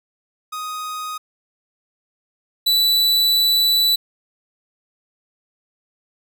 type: tone pair in turn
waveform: 45% pulse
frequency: 1249 / 3965 Hz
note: D#6 / B7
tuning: +6 / +6 cents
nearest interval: octave + minor sixth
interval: 2000 cents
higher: second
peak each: -26 / -14 dBFS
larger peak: second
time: 0.52-1.18 / 2.66-3.96 s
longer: second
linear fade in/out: 10 ms
effects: none